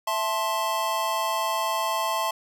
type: chord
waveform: square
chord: A minor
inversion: second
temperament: just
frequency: 660 / 880 / 1056 Hz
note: E5 / A5 / C6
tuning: +2 / 0 / +16 cents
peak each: -31 / -29 / -28 dBFS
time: 0.07-2.31 s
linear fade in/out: 5 ms
effects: none